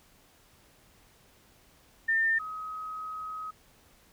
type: tone pair in turn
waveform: sine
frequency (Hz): 1804 / 1267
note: A6 / D#6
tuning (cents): +43 / +31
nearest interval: tritone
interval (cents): 612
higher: first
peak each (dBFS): -23 / -35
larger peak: first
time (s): 2.08-2.39 / 2.39-3.51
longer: second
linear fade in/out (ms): 10
effects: pink hiss -61 dBFS RMS until 4.12 s